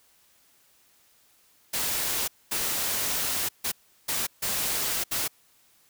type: noise bursts at uneven times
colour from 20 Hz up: white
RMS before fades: -28 dBFS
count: 6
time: 1.73-2.28 / 2.51-3.49 / 3.64-3.72 / 4.08-4.27 / 4.42-5.04 / 5.11-5.28 s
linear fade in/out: 10 ms
effects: white hiss -62 dBFS RMS until 5.89 s